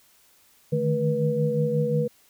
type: tone cluster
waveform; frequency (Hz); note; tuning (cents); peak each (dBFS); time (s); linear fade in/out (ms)
sine; 150.4 / 156 / 218.1 / 485.1; D3 / D#3 / A3 / B4; +42 / +5 / -15 / -31; -26 / -28 / -30 / -24; 0.72-2.08; 10
effects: white hiss -59 dBFS RMS until 2.29 s